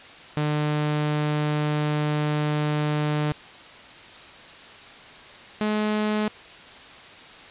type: tone pair in turn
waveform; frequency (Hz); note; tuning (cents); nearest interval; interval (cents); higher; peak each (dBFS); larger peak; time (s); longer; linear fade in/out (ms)
sawtooth; 150 / 212.5; D3 / G#3; +37 / +40; tritone; 603; second; -18; neither; 0.37-3.32 / 5.61-6.28; first; 0
effects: white hiss -44 dBFS RMS until 7.5 s + resampled to 8000 Hz